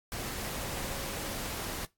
sine tone in noise, 549 Hz, C#5, 17 cents flat, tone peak -46 dBFS, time 0.54-1.35 s, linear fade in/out 0 ms, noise pink, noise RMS -37 dBFS, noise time 0.12-1.85 s, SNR -12 dB, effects noise-tail reverb RT60 0.2 s tail -20 dB re dry + AAC 64 kbps

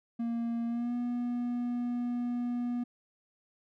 triangle tone with pitch glide, 233.1 to 242.4 Hz, A#3 to B3, 0 to -32 cents, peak -28 dBFS, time 0.19-2.84 s, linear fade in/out 10 ms, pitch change +68 cents, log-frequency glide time 0.67-0.94 s, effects none

